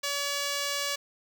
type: tone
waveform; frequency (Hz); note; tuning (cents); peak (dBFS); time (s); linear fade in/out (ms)
5% pulse; 569; C#5; +45; -17; 0.03-0.96; 10
effects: none